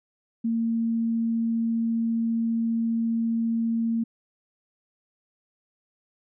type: tone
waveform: sine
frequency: 228.7 Hz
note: A#3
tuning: 33 cents flat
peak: -22 dBFS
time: 0.44-4.04 s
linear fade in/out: 10 ms
effects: none